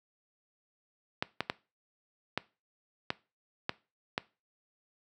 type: clicks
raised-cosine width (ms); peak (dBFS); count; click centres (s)
0.3; -13; 7; 1.225 / 1.406 / 1.499 / 2.376 / 3.104 / 3.694 / 4.179
effects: noise-tail reverb RT60 0.3 s tail -20 dB re dry + high-pass 100 Hz 12 dB/octave